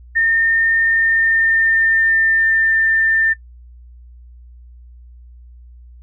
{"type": "tone with pitch glide", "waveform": "sine", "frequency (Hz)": [1819, 1792.9], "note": ["A#6", "A6"], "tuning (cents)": [-43, 32], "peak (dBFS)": -12, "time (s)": [0.15, 3.34], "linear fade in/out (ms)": 20, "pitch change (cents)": -25, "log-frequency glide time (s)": [0.78, 2.79], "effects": ["noise-tail reverb RT60 0.1 s tail -20 dB re dry", "added 60 Hz sine -38 dBFS peak until 6.02 s"]}